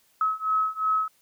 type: beating tone pair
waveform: sine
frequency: 1283 / 1285.8 Hz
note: E6 / E6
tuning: -47 / -43 cents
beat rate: 2.8 Hz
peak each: -26 / -25 dBFS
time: 0.21-1.08 s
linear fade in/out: 2 ms
effects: white hiss -64 dBFS RMS until 1.21 s